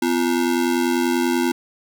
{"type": "ring-modulated tone", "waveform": "square", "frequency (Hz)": 298.4, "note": "D4", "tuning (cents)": 28, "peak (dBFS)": -15, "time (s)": [0.02, 1.52], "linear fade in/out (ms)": 5, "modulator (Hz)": 45.1, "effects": []}